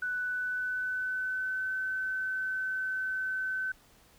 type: tone with pitch glide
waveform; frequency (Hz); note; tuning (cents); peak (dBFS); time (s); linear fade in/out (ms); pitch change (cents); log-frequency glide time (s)
sine; 1489 to 1523.8; F#6 to G6; +11 to -49; -30; 0.02-3.72; 5; +40; 0.19-1.74
effects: pink hiss -61 dBFS RMS until 4.18 s